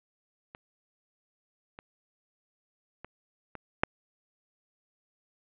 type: clicks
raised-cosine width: 0.5 ms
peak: -28 / -29 / -26 / -25 / -7 dBFS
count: 5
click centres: 0.549 / 1.789 / 3.046 / 3.553 / 3.835 s
effects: resampled to 8000 Hz + 8-bit